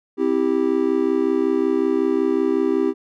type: chord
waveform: triangle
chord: C major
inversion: none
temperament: just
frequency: 261.6 / 327 / 392.4 Hz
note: C4 / E4 / G4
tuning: 0 / -14 / +2 cents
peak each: -21 / -19 / -18 dBFS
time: 0.17-2.94 s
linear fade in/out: 50 ms
effects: none